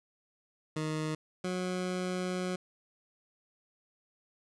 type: tone pair in turn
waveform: 20% pulse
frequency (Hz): 155.56 / 182.5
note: D#3 / F#3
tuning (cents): 0 / -24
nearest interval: minor third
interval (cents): 276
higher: second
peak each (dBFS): -27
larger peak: neither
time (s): 0.76-1.15 / 1.44-2.56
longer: second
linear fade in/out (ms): 5
effects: resampled to 22050 Hz + 10-bit